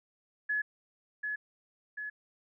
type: tone with echo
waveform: sine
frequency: 1700 Hz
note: G#6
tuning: 40 cents sharp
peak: -28 dBFS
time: 0.49-0.62 s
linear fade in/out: 10 ms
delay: 740 ms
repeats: 2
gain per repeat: -4 dB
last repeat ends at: 2.1 s
effects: none